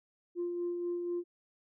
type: tone with tremolo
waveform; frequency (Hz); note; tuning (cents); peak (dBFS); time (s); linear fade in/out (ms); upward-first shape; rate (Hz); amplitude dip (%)
sine; 349.2; F4; 0; -30; 0.35-1.24; 50; sine; 4.1; 35
effects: tanh soft clip ceiling -28 dBFS